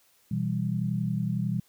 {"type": "chord", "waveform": "sine", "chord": "E minor", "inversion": "second", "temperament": "equal", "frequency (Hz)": [123.47, 164.81, 196], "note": ["B2", "E3", "G3"], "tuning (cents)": [0, 0, 0], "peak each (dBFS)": -30, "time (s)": [0.31, 1.6], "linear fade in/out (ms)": 5, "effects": ["white hiss -64 dBFS RMS until 1.68 s"]}